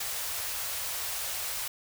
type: band-stop noise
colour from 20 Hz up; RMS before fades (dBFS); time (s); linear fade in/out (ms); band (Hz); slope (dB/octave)
white; -34; 0-1.68; 5; 120 to 480; 24
effects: none